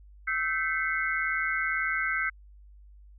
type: tone cluster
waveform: sine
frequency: 1309 / 1551 / 2011 / 2169 Hz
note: E6 / G6 / B6 / C#7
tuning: -13 / -19 / +31 / -38 cents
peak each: -34 / -29 / -32 / -33 dBFS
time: 0.27-2.3 s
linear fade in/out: 10 ms
effects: added 50 Hz sine -49 dBFS peak until 3.18 s